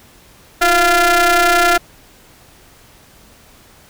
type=ring-modulated tone; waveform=sawtooth; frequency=341.5 Hz; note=F4; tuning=39 cents flat; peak=-3 dBFS; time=0.61-1.78 s; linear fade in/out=10 ms; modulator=1040 Hz; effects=pink hiss -46 dBFS RMS until 3.89 s